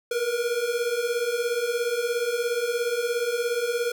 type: beating tone pair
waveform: square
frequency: 464.3 / 481.3 Hz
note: A#4 / B4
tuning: -7 / -45 cents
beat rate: 17 Hz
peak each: -30 / -26 dBFS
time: 0.11-3.92 s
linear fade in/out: 5 ms
effects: none